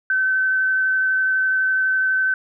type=tone with vibrato; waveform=sine; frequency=1531 Hz; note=G6; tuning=41 cents flat; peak=-16 dBFS; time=0.1-2.34 s; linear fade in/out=2 ms; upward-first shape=sine; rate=12 Hz; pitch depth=8 cents each way; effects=none